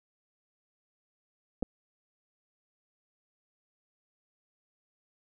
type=clicks; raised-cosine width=2 ms; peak=-19 dBFS; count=2; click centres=1.625 / 1.629 s; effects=none